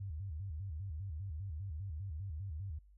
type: tone with vibrato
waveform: sine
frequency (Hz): 86.6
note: F2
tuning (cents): -14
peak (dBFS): -39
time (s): 0-2.79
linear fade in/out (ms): 10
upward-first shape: square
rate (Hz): 5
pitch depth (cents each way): 220
effects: added 50 Hz sine -59 dBFS peak until 2.97 s